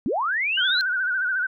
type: linear sweep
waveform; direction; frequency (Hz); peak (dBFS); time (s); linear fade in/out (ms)
sine; up; 189.2 to 4186; -21; 0.06-0.81; 0
type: tone with vibrato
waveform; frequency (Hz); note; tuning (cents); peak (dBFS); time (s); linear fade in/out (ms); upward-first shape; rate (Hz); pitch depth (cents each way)
sine; 1500; F#6; +23; -21; 0.57-1.47; 10; sine; 14; 79
effects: none